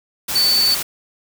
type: tone in noise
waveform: sine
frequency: 4509 Hz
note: C#8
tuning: 29 cents sharp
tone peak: -13 dBFS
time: 0.35-0.75 s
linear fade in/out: 10 ms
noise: white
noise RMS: -23 dBFS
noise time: 0.28-0.83 s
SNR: +7 dB
effects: none